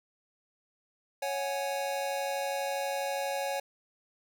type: chord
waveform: square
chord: C# suspended fourth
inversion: none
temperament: just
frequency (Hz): 554.4 / 739.2 / 831.5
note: C#5 / F#5 / G#5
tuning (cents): 0 / -2 / +2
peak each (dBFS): -34 / -38 / -37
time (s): 1.22-3.6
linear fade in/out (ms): 5
effects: none